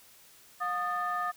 sine tone cluster, 716 / 1233 / 1772 Hz, F5 / D#6 / A6, +43 / -16 / +12 cents, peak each -34 / -30 / -37 dBFS, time 0.6-1.32 s, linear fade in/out 20 ms, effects tanh soft clip ceiling -22 dBFS + white hiss -57 dBFS RMS until 1.36 s

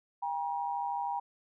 sine tone pair together, 800 / 952.9 Hz, G5 / A#5, +35 / +38 cents, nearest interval minor third, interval 303 cents, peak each -34 / -34 dBFS, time 0.22-1.2 s, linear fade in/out 10 ms, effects none

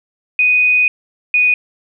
sine tone pair in turn, 2489 / 2476 Hz, D#7 / D#7, 0 / -9 cents, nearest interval unison, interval 9 cents, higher first, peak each -9 / -9 dBFS, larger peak neither, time 0.39-0.88 / 1.34-1.54 s, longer first, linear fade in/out 2 ms, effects none

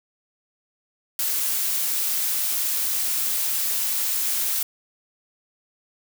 blue noise, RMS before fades -24 dBFS, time 1.19-4.63 s, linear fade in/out 2 ms, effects none

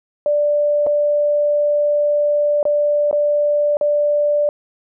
sine tone with dropouts, 588 Hz, D5, 2 cents sharp, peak -13 dBFS, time 0.26-4.49 s, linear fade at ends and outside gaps 1 ms, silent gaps 0.865-0.869 / 2.629-2.653 / 3.112-3.128 / 3.77-3.811 s, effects none

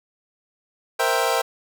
25% pulse chord, C dominant seventh, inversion third, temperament equal, 466.2 / 523.3 / 659.3 / 784 Hz, Bb4 / C5 / E5 / G5, 0 / 0 / 0 / 0 cents, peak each -21 dBFS, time 0.99-1.42 s, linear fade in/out 10 ms, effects none

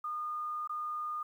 sine tone with dropouts, 1220 Hz, D#6, 34 cents flat, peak -34 dBFS, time 0.04-1.23 s, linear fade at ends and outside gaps 5 ms, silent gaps 0.675-0.694 s, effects 11-bit

